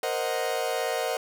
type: chord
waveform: 40% pulse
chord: C half-diminished seventh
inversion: third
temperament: equal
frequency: 466.2 / 523.3 / 622.3 / 740 Hz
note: Bb4 / C5 / Eb5 / Gb5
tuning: 0 / 0 / 0 / 0 cents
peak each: -31 dBFS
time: 0.03-1.17 s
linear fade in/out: 2 ms
effects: none